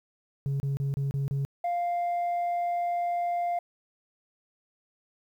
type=tone bursts; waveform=sine; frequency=138.59 Hz; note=C#3; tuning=in tune; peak=-23 dBFS; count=6; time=0.46-1.45 s; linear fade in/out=0 ms; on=140 ms; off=30 ms
type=tone; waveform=sine; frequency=698.5 Hz; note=F5; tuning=in tune; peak=-23 dBFS; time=1.64-3.59 s; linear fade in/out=5 ms
effects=tanh soft clip ceiling -25 dBFS + 10-bit